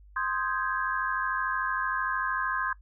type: chord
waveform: sine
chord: Ab major seventh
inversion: first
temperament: equal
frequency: 1046.5 / 1244.5 / 1568 / 1661.2 Hz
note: C6 / Eb6 / G6 / Ab6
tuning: 0 / 0 / 0 / 0 cents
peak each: -31 / -35 / -33 / -32 dBFS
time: 0.16-2.73 s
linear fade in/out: 5 ms
effects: noise-tail reverb RT60 0.1 s tail -19 dB re dry + added 50 Hz sine -50 dBFS peak until 2.81 s

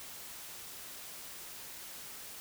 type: silence
effects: white hiss -47 dBFS RMS until 2.4 s

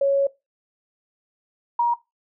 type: tone pair in turn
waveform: sine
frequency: 554.4 / 948.8 Hz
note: C#5 / A#5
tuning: 0 / +30 cents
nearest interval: major sixth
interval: 930 cents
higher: second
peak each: -16 dBFS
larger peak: neither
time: 0.01-0.27 / 1.79-1.94 s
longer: first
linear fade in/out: 5 ms
effects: noise-tail reverb RT60 0.2 s tail -18 dB re dry

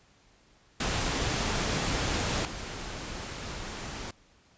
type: noise with level steps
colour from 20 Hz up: pink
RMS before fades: -29 / -38 dBFS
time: 0.8-4.11 s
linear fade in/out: 5 ms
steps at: 2.45 s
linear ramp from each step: 2 ms
effects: pink hiss -62 dBFS RMS until 4.57 s + resampled to 16000 Hz

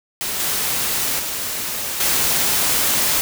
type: noise with level steps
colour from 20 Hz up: white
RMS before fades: -24 / -21 / -25 / -18 dBFS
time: 0.21-3.21 s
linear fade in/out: 0 ms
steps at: 0.39 / 1.19 / 2 s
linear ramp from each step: 5 ms
effects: none

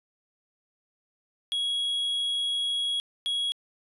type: tone bursts at uneven times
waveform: triangle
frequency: 3322 Hz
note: G#7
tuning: in tune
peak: -24 dBFS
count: 2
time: 1.52-3 / 3.26-3.52 s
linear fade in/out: 0 ms
effects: resampled to 32000 Hz

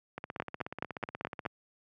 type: two click trains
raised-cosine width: 0.5 ms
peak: -23 / -17 dBFS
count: 22 / 6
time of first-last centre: 0.18-1.453 / 0.4-1.462 s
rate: 16.5 / 4.71 Hz
effects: high-pass 100 Hz 12 dB/octave

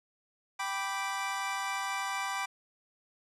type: chord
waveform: 25% pulse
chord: G major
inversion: none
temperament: equal with one note detuned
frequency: 781.7 / 987.8 / 1174.7 Hz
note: G5 / B5 / D6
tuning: -5 / 0 / 0 cents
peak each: -33 dBFS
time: 0.59-2.46 s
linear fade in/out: 10 ms
effects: low-pass 10000 Hz 12 dB/octave

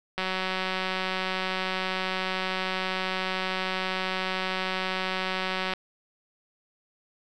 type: click train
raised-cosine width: 0.3 ms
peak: -13 dBFS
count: 1040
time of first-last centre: 0.18-5.736 s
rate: 187 Hz
effects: none

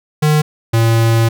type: tone pair in turn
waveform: square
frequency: 151.9 / 114.16 Hz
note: D#3 / A#2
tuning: -41 / -36 cents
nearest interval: perfect fourth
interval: 495 cents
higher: first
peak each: -10 dBFS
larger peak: neither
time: 0.22-0.42 / 0.73-1.29 s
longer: second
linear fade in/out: 10 ms
effects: none

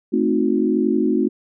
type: chord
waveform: sine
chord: A diminished seventh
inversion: none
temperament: equal with one note detuned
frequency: 220 / 261.6 / 311.1 / 363.2 Hz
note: A3 / C4 / Eb4 / Gb4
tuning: 0 / 0 / 0 / -32 cents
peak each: -21 dBFS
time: 0.12-1.29 s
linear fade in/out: 20 ms
effects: none

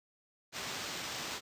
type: noise with sample-and-hold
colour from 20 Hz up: white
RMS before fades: -40 dBFS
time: 0.52-1.41 s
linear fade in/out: 50 ms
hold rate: 11025 Hz
effects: high-pass 80 Hz 12 dB/octave + resampled to 32000 Hz

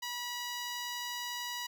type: tone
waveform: 10% pulse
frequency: 971 Hz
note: B5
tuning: 30 cents flat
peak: -28 dBFS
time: 0.02-1.67 s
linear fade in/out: 10 ms
effects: none

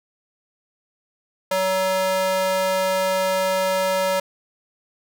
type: tone with high-pass filter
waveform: square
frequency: 188.4 Hz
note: F#3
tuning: 32 cents sharp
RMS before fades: -21 dBFS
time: 1.51-4.2 s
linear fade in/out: 5 ms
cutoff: 610 Hz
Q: 1.9
effects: none

